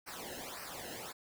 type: noise with flanger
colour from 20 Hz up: pink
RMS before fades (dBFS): -45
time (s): 0.06-1.13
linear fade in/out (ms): 20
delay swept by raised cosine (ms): 0.28 to 0.88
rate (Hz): 1.8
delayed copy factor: -0.9
effects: none